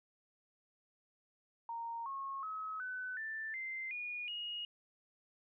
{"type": "tone with pitch steps", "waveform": "sine", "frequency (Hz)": [927, 1089.7, 1281, 1505.9, 1770.3, 2081, 2446, 2876], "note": ["A#5", "C#6", "E6", "F#6", "A6", "C7", "D#7", "F#7"], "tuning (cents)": [-10, -30, -50, 30, 10, -10, -30, -50], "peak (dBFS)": -39, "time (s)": [1.69, 4.65], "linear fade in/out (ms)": 2, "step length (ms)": 370, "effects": []}